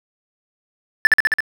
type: tone with echo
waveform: triangle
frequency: 1752 Hz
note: A6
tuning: 8 cents flat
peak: -4 dBFS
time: 1.05-1.07 s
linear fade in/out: 0 ms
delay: 67 ms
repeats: 5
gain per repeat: -2 dB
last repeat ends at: 1.405 s
effects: none